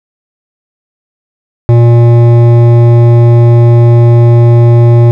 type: tone with hard clipping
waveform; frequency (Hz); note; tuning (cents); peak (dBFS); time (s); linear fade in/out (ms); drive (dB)
sine; 118.3; A#2; +26; -3; 1.69-5.11; 0; 12
effects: none